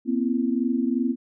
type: tone cluster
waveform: sine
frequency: 238.8 / 261.6 / 333.4 Hz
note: A#3 / C4 / E4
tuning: +42 / 0 / +20 cents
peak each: -24 / -24 / -29 dBFS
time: 0.05-1.16 s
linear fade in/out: 50 ms
effects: none